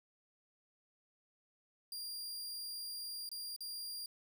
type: tone with dropouts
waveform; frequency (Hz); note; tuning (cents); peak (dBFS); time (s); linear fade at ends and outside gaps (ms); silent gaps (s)
sawtooth; 4786; D8; +32; -39; 1.92-4.06; 2; 3.291-3.315 / 3.563-3.606
effects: 13-bit